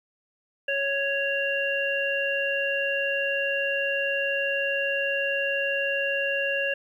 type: harmonic tone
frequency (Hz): 554.4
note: C#5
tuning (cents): 0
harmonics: 1 / 3 / 5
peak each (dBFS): -28 / -28 / -28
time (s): 0.68-6.74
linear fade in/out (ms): 5
effects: 10-bit